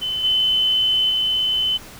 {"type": "tone with level steps", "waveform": "sine", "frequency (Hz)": 3039, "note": "F#7", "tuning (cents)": 46, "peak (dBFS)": [-21, -15, -17], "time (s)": [0.01, 1.78], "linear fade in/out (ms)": 20, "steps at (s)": [0.23, 1.09], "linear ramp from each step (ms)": 20, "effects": ["pink hiss -40 dBFS RMS until 1.99 s"]}